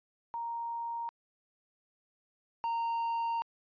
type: tone pair in turn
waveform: sine / triangle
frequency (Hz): 932.3 / 924.8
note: A#5 / A#5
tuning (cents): 0 / -14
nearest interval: unison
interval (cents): 14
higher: first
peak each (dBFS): -34 / -28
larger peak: second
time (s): 0.34-1.09 / 2.64-3.42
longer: second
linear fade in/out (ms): 0
effects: resampled to 11025 Hz